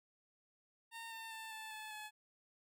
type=tone with pitch steps; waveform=15% pulse; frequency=915 / 902.4 / 890 / 877.7 / 865.6 / 853.7 Hz; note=A#5 / A5 / A5 / A5 / A5 / G#5; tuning=-32 / +44 / +20 / -5 / -29 / +47 cents; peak=-40 dBFS; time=0.91-2.11 s; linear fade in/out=50 ms; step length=200 ms; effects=none